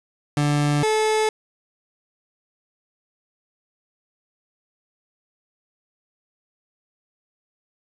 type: tone pair in turn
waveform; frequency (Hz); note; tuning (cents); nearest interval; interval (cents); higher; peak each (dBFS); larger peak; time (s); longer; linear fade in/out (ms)
30% pulse; 146.5 / 433.7; D3 / A4; -4 / -25; octave + perfect fifth; 1879; second; -15; neither; 0.37-0.83 / 0.83-1.29; neither; 2
effects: resampled to 24000 Hz + 7-bit